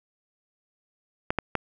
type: clicks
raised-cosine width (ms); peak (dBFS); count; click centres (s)
0.5; -9; 3; 1.305 / 1.387 / 1.553
effects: none